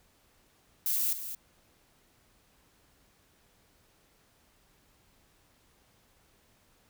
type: noise with echo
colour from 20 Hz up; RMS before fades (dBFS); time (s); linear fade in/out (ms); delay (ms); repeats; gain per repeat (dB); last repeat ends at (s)
violet; -29; 0.86-1.13; 2; 220; 1; -10; 1.35
effects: pink hiss -66 dBFS RMS until 6.89 s